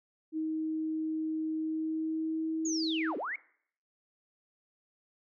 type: tone with pitch glide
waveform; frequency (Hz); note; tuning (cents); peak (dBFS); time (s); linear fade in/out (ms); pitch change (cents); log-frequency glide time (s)
sine; 315.4 to 320; D#4 to D#4; +24 to +49; -30; 0.32-3.15; 50; +25; 1.57-2.5
type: linear two-way sweep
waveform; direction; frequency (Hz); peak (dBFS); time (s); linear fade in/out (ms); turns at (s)
sine; down then up; 6870 to 246.9 to 2282; -33; 2.65-3.36; 5; 3.17
effects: noise-tail reverb RT60 0.6 s tail -21 dB re dry